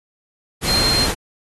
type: tone in noise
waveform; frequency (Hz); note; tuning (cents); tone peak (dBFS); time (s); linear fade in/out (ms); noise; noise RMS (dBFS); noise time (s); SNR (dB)
sine; 4186; C8; 0; -16; 0.66-1.08; 50; pink; -21; 0.61-1.15; +2
effects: AAC 32 kbps